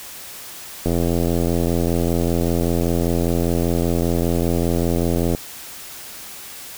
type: click train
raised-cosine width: 2 ms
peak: -7 dBFS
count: 383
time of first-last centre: 0.86-5.349 s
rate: 85.1 Hz
effects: white hiss -36 dBFS RMS until 6.77 s